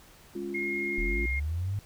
sine chord, Db major, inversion second, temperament equal with one note detuned, 206.6 / 277.2 / 349.2 Hz, Ab3 / Db4 / F4, -9 / 0 / 0 cents, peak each -39 / -40 / -34 dBFS, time 0.35-1.26 s, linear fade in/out 5 ms
sine tone with pitch glide, 2144 to 2132 Hz, C7 to C7, +42 to +32 cents, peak -30 dBFS, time 0.54-1.4 s, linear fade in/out 10 ms, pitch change -10 cents, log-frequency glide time 0.74-1.28 s
sine linear sweep, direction up, 36.71 to 104.1 Hz, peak -28 dBFS, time 0.98-1.79 s, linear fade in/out 0 ms
effects pink hiss -55 dBFS RMS until 1.85 s

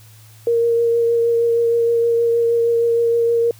sine tone with vibrato, 466.2 Hz, A#4, in tune, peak -13 dBFS, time 0.47-3.51 s, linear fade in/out 2 ms, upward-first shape triangle, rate 6.4 Hz, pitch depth 15 cents each way, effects added 109 Hz sine -43 dBFS peak until 3.59 s + white hiss -49 dBFS RMS until 3.59 s

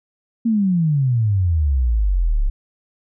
sine exponential sweep, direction down, 235.4 to 32.62 Hz, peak -14 dBFS, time 0.45-2.5 s, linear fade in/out 10 ms, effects none

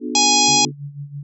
sine chord, B diminished seventh, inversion none, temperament just, 246.9 / 296.3 / 355.6 / 426.7 Hz, B3 / D4 / F4 / Ab4, 0 / +15 / +31 / +47 cents, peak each -26 / -27 / -31 / -32 dBFS, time 0-0.72 s, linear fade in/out 50 ms
harmonic tone, 830.6 Hz, G#5, in tune, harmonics 1 / 3 / 4 / 5 / 6 / 7 / 8 / 9, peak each -18 / -23 / -21 / -22 / -20 / -19 / -24 / -22 dBFS, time 0.15-0.65 s, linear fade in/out 2 ms
clicks, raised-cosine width 1 ms, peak -27 dBFS, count 5, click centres 0.159 / 0.229 / 0.337 / 0.384 / 0.479 s
sine tone with tremolo, 143.1 Hz, D3, 45 cents flat, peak -26 dBFS, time 0.48-1.23 s, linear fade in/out 2 ms, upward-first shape sine, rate 6.1 Hz, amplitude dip 75%
effects none

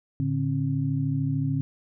sine tone cluster, 111 / 144.5 / 268.3 Hz, A2 / D3 / C4, +16 / -28 / +44 cents, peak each -30 / -25 / -29 dBFS, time 0.2-1.61 s, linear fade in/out 0 ms, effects none

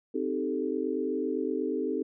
sine chord, A half-diminished seventh, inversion first, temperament equal, 261.6 / 311.1 / 392 / 440 Hz, C4 / Eb4 / G4 / A4, 0 / 0 / 0 / 0 cents, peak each -33 dBFS, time 0.14-2.03 s, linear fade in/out 10 ms, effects none

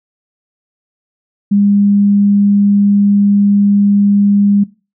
sine tone, 202.3 Hz, G#3, 45 cents flat, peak -7 dBFS, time 1.51-4.64 s, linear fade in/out 10 ms, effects noise-tail reverb RT60 0.3 s tail -19 dB re dry

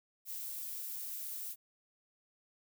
violet noise, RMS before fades -42 dBFS, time 0.25-1.56 s, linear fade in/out 50 ms, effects none

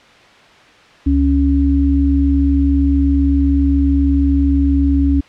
sine tone pair together, 70.6 / 278 Hz, C#2 / C#4, +32 / +5 cents, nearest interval 2 octaves, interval 2373 cents, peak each -13 dBFS, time 1.06-5.21 s, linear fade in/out 10 ms, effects white hiss -44 dBFS RMS until 5.28 s + low-pass 3000 Hz 12 dB/octave

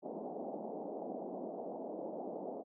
white band-pass noise, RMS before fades -43 dBFS, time 0.02-2.64 s, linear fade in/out 50 ms, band 190 to 760 Hz, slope 48 dB/octave, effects none

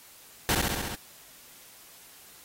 pink noise with echo, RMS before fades -25 dBFS, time 0.49-0.55 s, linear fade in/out 0 ms, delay 67 ms, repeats 6, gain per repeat -2 dB, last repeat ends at 0.952 s, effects white hiss -52 dBFS RMS until 2.44 s + AAC 48 kbps

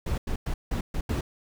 brown noise bursts at uneven times, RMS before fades -28 dBFS, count 6, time 0.06-0.18 / 0.27-0.36 / 0.46-0.54 / 0.71-0.81 / 0.94-1.01 / 1.09-1.21 s, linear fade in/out 5 ms, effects none

